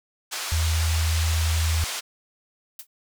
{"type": "band-pass noise", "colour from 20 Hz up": "white", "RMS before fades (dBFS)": -31, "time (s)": [0.31, 2.01], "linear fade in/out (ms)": 20, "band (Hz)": [630, 7100], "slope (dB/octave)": 12}
{"type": "tone", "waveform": "sine", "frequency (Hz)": 81, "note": "E2", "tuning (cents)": -30, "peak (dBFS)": -20, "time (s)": [0.52, 1.84], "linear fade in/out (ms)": 0}
{"type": "noise with exponential decay", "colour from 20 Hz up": "blue", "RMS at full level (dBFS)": -31, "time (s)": [2.79, 2.87], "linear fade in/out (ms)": 5, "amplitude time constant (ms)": 17}
{"effects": []}